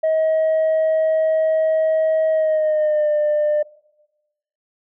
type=tone with pitch glide; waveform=sine; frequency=635 to 599.4 Hz; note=D#5 to D5; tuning=+35 to +35 cents; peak=-13 dBFS; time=0.03-3.63 s; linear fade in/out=10 ms; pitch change=-100 cents; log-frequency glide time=2.3-3.1 s; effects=noise-tail reverb RT60 1.0 s tail -21 dB re dry + tanh soft clip ceiling -13 dBFS